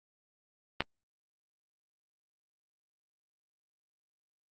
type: clicks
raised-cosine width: 0.3 ms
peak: -11 / -24 dBFS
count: 2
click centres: 0.806 / 0.82 s
effects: Opus 24 kbps